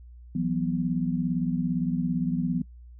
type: chord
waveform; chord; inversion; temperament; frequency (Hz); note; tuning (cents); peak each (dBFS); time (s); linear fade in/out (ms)
sine; E suspended second; none; equal with one note detuned; 167.4 / 185 / 246.9; E3 / F#3 / B3; +27 / 0 / 0; -28 / -29 / -28; 0.35-2.62; 5
effects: noise-tail reverb RT60 0.1 s tail -22 dB re dry + added 60 Hz sine -44 dBFS peak until 2.99 s